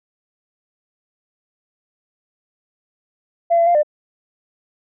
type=tone with pitch steps; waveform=sine; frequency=681 / 676 / 696 / 599 Hz; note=F5 / E5 / F5 / D5; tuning=-44 / +43 / -6 / +34 cents; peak=-10 dBFS; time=3.5-3.832 s; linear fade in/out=20 ms; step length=83 ms; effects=tanh soft clip ceiling -7 dBFS